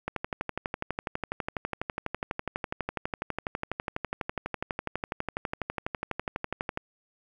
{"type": "click train", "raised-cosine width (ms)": 0.5, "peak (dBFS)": -15, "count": 82, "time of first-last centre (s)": [0.08, 6.774], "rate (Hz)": 12.1, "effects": ["9-bit"]}